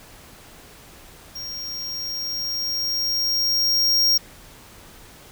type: tone with level ramp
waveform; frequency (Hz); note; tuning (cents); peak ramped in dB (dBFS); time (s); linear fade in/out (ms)
square; 5580; F8; -2; -31 to -15; 1.35-4.18; 10
effects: pink hiss -46 dBFS RMS until 5.31 s